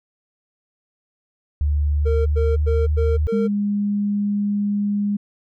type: tone with pitch glide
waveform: sine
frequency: 73.42 to 76.05 Hz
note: D2 to D#2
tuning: 0 to -39 cents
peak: -16 dBFS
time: 1.61-3.27 s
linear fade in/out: 0 ms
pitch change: +61 cents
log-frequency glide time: 1.92-3.03 s
type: tone bursts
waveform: triangle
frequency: 457.6 Hz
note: A#4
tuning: 32 cents flat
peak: -18 dBFS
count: 5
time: 2.05-3.48 s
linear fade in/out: 20 ms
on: 210 ms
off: 95 ms
type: tone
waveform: sine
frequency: 204.4 Hz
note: G#3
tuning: 27 cents flat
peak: -18 dBFS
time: 3.32-5.17 s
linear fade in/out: 10 ms
effects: none